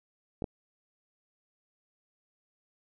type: clicks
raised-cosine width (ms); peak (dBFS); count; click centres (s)
2; -21 / -19; 2; 0.422 / 0.442
effects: none